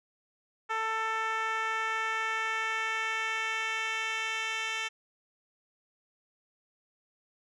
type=tone with band-pass filter sweep; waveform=10% pulse; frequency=443.9 Hz; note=A4; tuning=15 cents sharp; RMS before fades=-32 dBFS; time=0.69-4.89 s; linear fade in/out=20 ms; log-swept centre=1200 to 3100 Hz; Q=1.2; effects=resampled to 24000 Hz